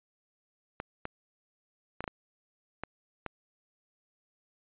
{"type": "clicks", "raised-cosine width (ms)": 0.5, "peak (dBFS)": -20, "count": 7, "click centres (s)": [0.801, 1.054, 2.006, 2.041, 2.078, 2.836, 3.263], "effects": ["resampled to 8000 Hz"]}